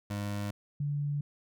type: tone pair in turn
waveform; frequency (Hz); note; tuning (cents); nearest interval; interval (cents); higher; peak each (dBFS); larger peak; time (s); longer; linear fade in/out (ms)
25% pulse / sine; 102.4 / 144.82; G#2 / D3; -24 / -24; tritone; 600; second; -29 / -29; neither; 0.1-0.51 / 0.8-1.21; neither; 5
effects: none